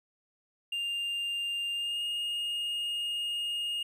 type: tone with pitch glide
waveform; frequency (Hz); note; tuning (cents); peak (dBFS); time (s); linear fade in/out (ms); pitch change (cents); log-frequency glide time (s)
triangle; 2800 to 2847; F7 to F7; +4 to +33; -29; 0.72-3.83; 5; +29; 1.74-2.02
effects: none